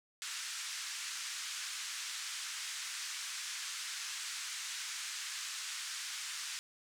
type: band-pass noise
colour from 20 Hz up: white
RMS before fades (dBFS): -42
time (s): 0.22-6.59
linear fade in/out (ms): 0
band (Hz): 1300 to 7900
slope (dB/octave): 24
effects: none